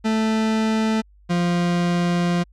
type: tone pair in turn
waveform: 40% pulse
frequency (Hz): 220 / 174.48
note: A3 / F3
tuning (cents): 0 / -1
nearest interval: major third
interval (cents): 401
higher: first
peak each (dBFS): -17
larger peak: neither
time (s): 0.04-1.02 / 1.29-2.44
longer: second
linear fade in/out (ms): 20
effects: added 50 Hz sine -49 dBFS peak until 2.52 s + low-pass 6000 Hz 12 dB/octave